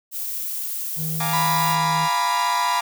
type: noise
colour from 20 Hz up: violet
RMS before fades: -28 dBFS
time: 0.11-1.77 s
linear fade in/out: 50 ms
type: tone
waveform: triangle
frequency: 158.8 Hz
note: D#3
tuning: 36 cents sharp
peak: -24 dBFS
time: 0.96-2.09 s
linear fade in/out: 50 ms
type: chord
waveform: sawtooth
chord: Bb dominant seventh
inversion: second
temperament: equal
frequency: 698.5 / 830.6 / 932.3 / 1174.7 Hz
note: F5 / Ab5 / Bb5 / D6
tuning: 0 / 0 / 0 / 0 cents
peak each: -26 dBFS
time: 1.2-2.81 s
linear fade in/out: 5 ms
type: harmonic tone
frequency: 987.8 Hz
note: B5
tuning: in tune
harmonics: 1 / 2 / 4 / 5 / 6 / 7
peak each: -20 / -33 / -33 / -37 / -45 / -42 dBFS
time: 1.33-2.8 s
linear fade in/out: 5 ms
effects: none